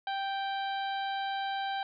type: harmonic tone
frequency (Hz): 784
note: G5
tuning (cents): 0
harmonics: 1 / 2 / 3 / 4 / 5 / 6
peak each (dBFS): -32 / -39 / -48 / -43 / -45 / -56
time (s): 0.07-1.83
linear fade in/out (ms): 2
effects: none